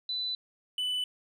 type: tone pair in turn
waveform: sine / triangle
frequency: 3993 / 2991 Hz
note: B7 / F#7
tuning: +18 / +18 cents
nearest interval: perfect fourth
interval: 500 cents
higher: first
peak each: -30 / -27 dBFS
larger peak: second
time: 0.09-0.35 / 0.78-1.04 s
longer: neither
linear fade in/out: 2 ms
effects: none